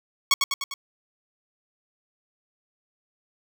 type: tone with echo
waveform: 10% pulse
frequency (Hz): 1108.7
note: C#6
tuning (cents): 0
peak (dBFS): -7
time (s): 0.31-0.34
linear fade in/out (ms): 2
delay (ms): 100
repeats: 4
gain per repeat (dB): -4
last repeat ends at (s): 0.74
effects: none